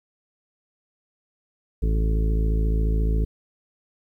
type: harmonic tone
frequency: 54.3 Hz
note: A1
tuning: 22 cents flat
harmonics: 1 / 2 / 3 / 4 / 5 / 6 / 7 / 8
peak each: -19 / -32 / -30 / -40 / -36 / -40 / -41 / -35 dBFS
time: 1.82-3.25 s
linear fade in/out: 10 ms
effects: 10-bit